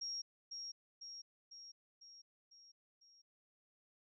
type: tone with echo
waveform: sine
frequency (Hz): 5588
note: F8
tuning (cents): 0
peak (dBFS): -40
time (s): 0.01-0.22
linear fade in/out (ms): 10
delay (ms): 500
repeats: 6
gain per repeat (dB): -4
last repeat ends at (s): 3.22
effects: none